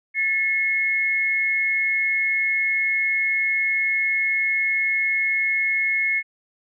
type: tone pair together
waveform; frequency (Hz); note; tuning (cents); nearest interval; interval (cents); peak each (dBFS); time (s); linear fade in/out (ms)
sine; 1760 / 2171; A6 / C#7; 0 / -37; major third; 363; -28 / -19; 0.14-6.23; 50
effects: none